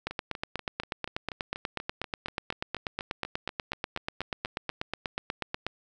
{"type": "two click trains", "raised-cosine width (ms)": 0.3, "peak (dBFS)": [-14, -21], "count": [47, 20], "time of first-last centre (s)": [[0.07, 5.666], [0.11, 4.699]], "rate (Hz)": [8.22, 4.14], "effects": []}